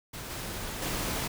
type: noise with level steps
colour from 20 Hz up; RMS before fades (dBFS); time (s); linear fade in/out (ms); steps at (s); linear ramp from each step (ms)
pink; -40 / -37 / -32; 0.13-1.28; 10; 0.3 / 0.82; 2
effects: none